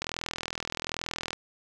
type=click train; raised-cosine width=0.2 ms; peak=-14 dBFS; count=55; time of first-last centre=0.02-1.331 s; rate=41.2 Hz; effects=none